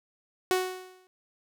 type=tone with exponential decay; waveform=sawtooth; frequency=370 Hz; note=F#4; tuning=in tune; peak=-17 dBFS; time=0.51-1.07 s; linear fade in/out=0 ms; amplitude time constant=120 ms; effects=none